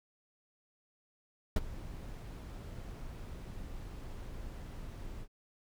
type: noise with ADSR envelope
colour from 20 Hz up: brown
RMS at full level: -25 dBFS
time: 1.56-5.28 s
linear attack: 4 ms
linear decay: 30 ms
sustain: -19 dB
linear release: 68 ms
effects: none